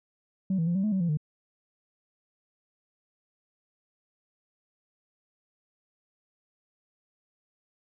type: tone with pitch steps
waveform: sine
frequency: 190.4 / 164 / 172.8 / 192.4 / 213.6 / 190.4 / 171 / 151.3 Hz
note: F#3 / E3 / F3 / G3 / G#3 / F#3 / F3 / D#3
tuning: +50 / -9 / -18 / -32 / +49 / +50 / -36 / -48 cents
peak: -22 dBFS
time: 0.5-1.172 s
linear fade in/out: 5 ms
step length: 84 ms
effects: tanh soft clip ceiling -21 dBFS